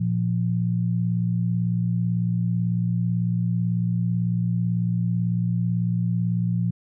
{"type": "tone pair together", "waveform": "sine", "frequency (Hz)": [116.54, 174.61], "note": ["A#2", "F3"], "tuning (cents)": [0, 0], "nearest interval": "perfect fifth", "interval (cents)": 700, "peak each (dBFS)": -23, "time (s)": [0, 6.71], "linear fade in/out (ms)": 10, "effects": []}